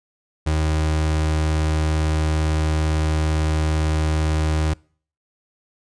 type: tone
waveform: 35% pulse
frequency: 77.78 Hz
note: D#2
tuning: in tune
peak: -16 dBFS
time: 0.46-4.74 s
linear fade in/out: 10 ms
effects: noise-tail reverb RT60 0.5 s tail -26 dB re dry + resampled to 22050 Hz